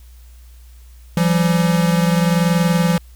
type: tone pair together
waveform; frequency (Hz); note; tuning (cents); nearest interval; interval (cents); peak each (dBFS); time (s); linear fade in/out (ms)
square; 169.7 / 190.48; F3 / G3; -49 / -49; major second; 200; -15 / -20; 1.17-2.98; 2
effects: added 60 Hz sine -39 dBFS peak until 3.15 s + white hiss -54 dBFS RMS until 3.15 s